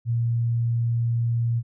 sine tone, 117.2 Hz, A#2, 10 cents sharp, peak -20 dBFS, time 0.05-1.63 s, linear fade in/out 50 ms, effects none

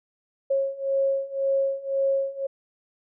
sine beating tone pair, 544 / 545.9 Hz, C#5 / C#5, -33 / -27 cents, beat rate 1.9 Hz, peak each -26 / -24 dBFS, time 0.5-2.47 s, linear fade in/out 10 ms, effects none

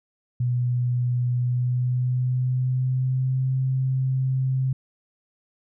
sine tone with pitch glide, 123.1 to 131.18 Hz, B2 to C3, -5 to +5 cents, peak -20 dBFS, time 0.4-4.73 s, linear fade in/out 5 ms, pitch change +110 cents, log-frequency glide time 1.36-3.56 s, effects none

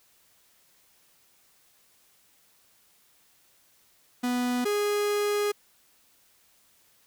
45% pulse tone pair in turn, 246.7 / 413.2 Hz, B3 / G#4, -2 / -9 cents, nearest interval major sixth, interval 893 cents, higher second, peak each -25 / -24 dBFS, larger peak second, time 4.23-4.65 / 4.65-5.52 s, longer second, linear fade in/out 10 ms, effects white hiss -63 dBFS RMS until 7.06 s

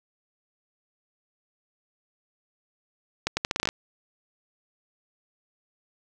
accelerating click train, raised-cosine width 0.2 ms, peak -7 dBFS, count 10, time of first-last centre 3.27-3.689 s, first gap 100 ms, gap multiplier 0.79, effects none

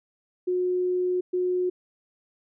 sine tone bursts at uneven times, 362.7 Hz, F#4, 34 cents flat, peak -22 dBFS, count 2, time 0.47-1.21 / 1.33-1.7 s, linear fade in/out 10 ms, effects none

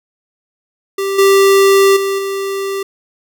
square tone with level steps, 392 Hz, G4, in tune, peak -16 / -7 / -15 / -18 dBFS, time 0.98-2.83 s, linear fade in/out 5 ms, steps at 1.18 / 1.96 / 2.18 s, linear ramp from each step 10 ms, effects none

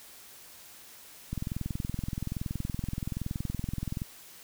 click train, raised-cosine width 5 ms, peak -20 dBFS, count 58, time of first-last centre 1.33-4.019 s, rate 21.2 Hz, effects white hiss -51 dBFS RMS until 4.43 s

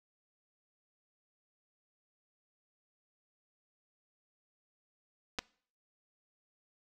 clicks, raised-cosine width 0.2 ms, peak -17 dBFS, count 2, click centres 5.387 / 5.391 s, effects noise-tail reverb RT60 0.5 s tail -23 dB re dry

